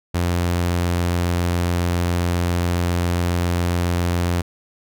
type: tone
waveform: sawtooth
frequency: 87.31 Hz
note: F2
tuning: in tune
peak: -14 dBFS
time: 0.14-4.42 s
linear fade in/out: 10 ms
effects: none